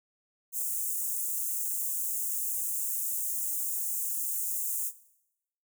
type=high-pass noise; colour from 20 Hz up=white; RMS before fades=-32 dBFS; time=0.52-4.92 s; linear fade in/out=50 ms; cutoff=6800 Hz; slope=48 dB/octave; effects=noise-tail reverb RT60 0.8 s tail -17 dB re dry